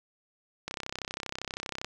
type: click train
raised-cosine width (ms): 0.2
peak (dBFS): -17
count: 39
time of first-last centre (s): 0.68-1.846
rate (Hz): 32.6
effects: none